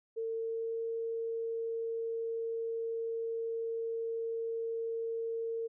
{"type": "tone with pitch glide", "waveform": "sine", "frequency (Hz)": [451.9, 456.4], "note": ["A4", "A#4"], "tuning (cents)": [46, -37], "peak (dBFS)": -33, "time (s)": [0.16, 5.68], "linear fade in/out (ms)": 20, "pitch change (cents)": 17, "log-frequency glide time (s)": [0.3, 0.84], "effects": []}